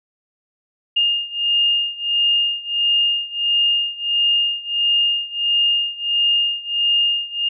sine beating tone pair, 2827 / 2828.5 Hz, F7 / F7, +20 / +21 cents, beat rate 1.5 Hz, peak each -18 / -20 dBFS, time 0.96-7.49 s, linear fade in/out 10 ms, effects none

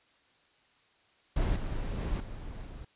brown noise with level steps, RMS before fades -28 / -34 / -32 / -41 / -43 dBFS, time 1.36-2.85 s, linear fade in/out 5 ms, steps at 1.56 / 1.98 / 2.2 / 2.65 s, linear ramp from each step 2 ms, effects white hiss -66 dBFS RMS until 2.95 s + resampled to 8000 Hz

